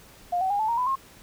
sine tone with pitch steps, 707 / 757.7 / 812.1 / 870.4 / 932.9 / 999.8 / 1071.6 Hz, F5 / F#5 / G#5 / A5 / A#5 / B5 / C6, +21 / +41 / -39 / -19 / +1 / +21 / +41 cents, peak -22 dBFS, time 0.32-0.957 s, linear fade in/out 10 ms, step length 91 ms, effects pink hiss -51 dBFS RMS until 1.22 s

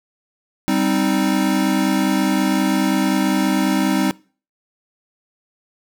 square chord, C minor, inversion second, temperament equal, 196 / 261.6 / 311.1 Hz, G3 / C4 / Eb4, 0 / 0 / 0 cents, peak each -21 dBFS, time 0.68-4.11 s, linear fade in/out 0 ms, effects noise-tail reverb RT60 0.4 s tail -23 dB re dry

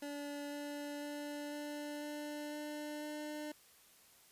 25% pulse tone with pitch steps, 288.3 / 290.3 / 292.3 / 294.4 / 296.4 / 298.5 / 300.5 Hz, D4 / D4 / D4 / D4 / D4 / D4 / D4, -32 / -20 / -8 / +4 / +16 / +28 / +40 cents, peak -38 dBFS, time 0.02-3.52 s, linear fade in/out 5 ms, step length 500 ms, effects white hiss -64 dBFS RMS until 4.31 s + resampled to 32000 Hz

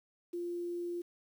sine tone with quantisation, 348 Hz, F4, 6 cents flat, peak -35 dBFS, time 0.33-1.02 s, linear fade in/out 10 ms, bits 10, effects none

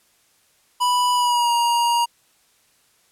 square tone with pitch glide, 986 to 945.3 Hz, B5 to A#5, -3 to +24 cents, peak -17 dBFS, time 0.8-2.06 s, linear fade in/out 20 ms, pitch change -73 cents, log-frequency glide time 1.14-1.52 s, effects white hiss -60 dBFS RMS until 3.11 s + low-pass 12000 Hz 12 dB/octave

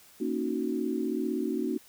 sine chord, D# minor seventh, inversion second, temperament equal with one note detuned, 233.1 / 275.3 / 311.1 / 370 Hz, A#3 / C#4 / D#4 / F#4, 0 / -12 / 0 / 0 cents, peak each -33 dBFS, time 0.2-1.78 s, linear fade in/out 10 ms, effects white hiss -56 dBFS RMS until 1.88 s

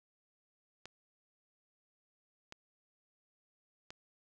clicks, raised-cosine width 0.2 ms, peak -29 dBFS, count 3, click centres 0.856 / 2.524 / 3.905 s, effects none

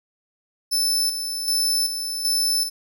sawtooth tone with tremolo, 5274 Hz, E8, in tune, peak -16 dBFS, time 0.71-2.7 s, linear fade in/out 20 ms, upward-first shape square, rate 1.3 Hz, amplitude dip 55%, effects none

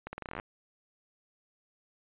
accelerating click train, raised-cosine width 0.5 ms, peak -23 dBFS, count 13, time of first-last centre 0.07-0.399 s, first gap 60 ms, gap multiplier 0.84, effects resampled to 8000 Hz

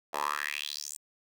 10% pulse tone with high-pass filter sweep, 73.4 Hz, D2, in tune, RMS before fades -35 dBFS, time 0.13-0.97 s, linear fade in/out 10 ms, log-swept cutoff 700 to 8400 Hz, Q 4.5, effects none

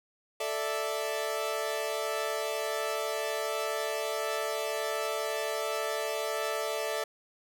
sawtooth chord, A suspended fourth, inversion none, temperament equal, 440 / 587.3 / 659.3 Hz, A4 / D5 / E5, 0 / 0 / 0 cents, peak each -31 dBFS, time 0.4-7.04 s, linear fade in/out 5 ms, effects none

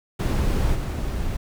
brown noise with level steps, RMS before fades -21 / -26 dBFS, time 0.19-1.37 s, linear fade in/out 10 ms, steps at 0.74 s, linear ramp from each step 20 ms, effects none

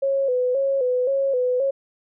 sine tone with vibrato, 523 Hz, C5, 1 cent flat, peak -18 dBFS, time 0.02-1.71 s, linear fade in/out 10 ms, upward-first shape square, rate 1.9 Hz, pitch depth 77 cents each way, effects none

